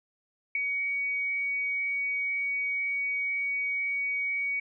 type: tone with ADSR envelope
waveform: sine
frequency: 2251 Hz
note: C#7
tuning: 26 cents sharp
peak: -22 dBFS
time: 0.55-4.6 s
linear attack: 4 ms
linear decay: 6 ms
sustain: -5 dB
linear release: 7 ms
effects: none